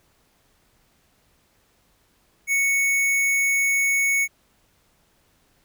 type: tone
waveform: square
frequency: 2217 Hz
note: C#7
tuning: in tune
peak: -19 dBFS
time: 2.47-4.28 s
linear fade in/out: 50 ms
effects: pink hiss -63 dBFS RMS until 5.64 s